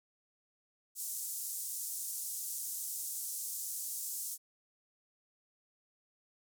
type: band-pass noise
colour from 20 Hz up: pink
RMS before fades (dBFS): -40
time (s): 0.95-4.38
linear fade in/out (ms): 50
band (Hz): 6900 to 16000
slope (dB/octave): 24
effects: none